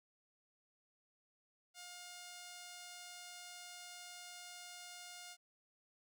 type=tone; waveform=5% pulse; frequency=711 Hz; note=F5; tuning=31 cents sharp; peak=-39 dBFS; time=1.74-5.37 s; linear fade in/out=50 ms; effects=none